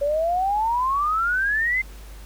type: exponential sweep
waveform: sine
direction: up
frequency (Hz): 559 to 2104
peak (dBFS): -19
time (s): 0.01-1.82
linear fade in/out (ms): 10
effects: added 50 Hz sine -38 dBFS peak until 2.25 s + pink hiss -48 dBFS RMS until 2.25 s